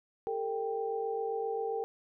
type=tone cluster; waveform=sine; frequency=406 / 453.6 / 786 Hz; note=G#4 / A#4 / G5; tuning=-39 / -47 / +4 cents; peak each=-39 / -33 / -37 dBFS; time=0.27-1.84 s; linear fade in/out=0 ms; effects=none